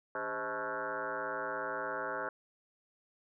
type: tone with frequency modulation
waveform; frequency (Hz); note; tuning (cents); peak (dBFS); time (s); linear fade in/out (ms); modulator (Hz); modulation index
sine; 987.8; B5; 0; -34; 0.15-2.29; 2; 117; 5.1
effects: none